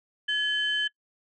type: tone pair together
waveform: sine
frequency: 1698 / 3068 Hz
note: G#6 / G7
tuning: +38 / -38 cents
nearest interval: minor seventh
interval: 1024 cents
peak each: -26 dBFS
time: 0.28-0.88 s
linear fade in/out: 10 ms
effects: noise-tail reverb RT60 0.1 s tail -24 dB re dry + tanh soft clip ceiling -17 dBFS